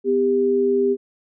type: tone pair together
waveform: sine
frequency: 250.9 / 398.2 Hz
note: B3 / G4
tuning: +28 / +27 cents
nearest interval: minor sixth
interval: 799 cents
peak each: -23 / -16 dBFS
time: 0.04-0.97 s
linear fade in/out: 50 ms
effects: none